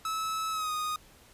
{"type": "tone with pitch glide", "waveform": "45% pulse", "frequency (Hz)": [1300, 1239.1], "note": ["E6", "D#6"], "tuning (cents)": [-24, -8], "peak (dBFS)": -30, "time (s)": [0.05, 0.96], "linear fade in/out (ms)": 2, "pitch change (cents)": -84, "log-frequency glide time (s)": [0.51, 0.72], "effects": ["pink hiss -57 dBFS RMS until 1.33 s", "resampled to 32000 Hz"]}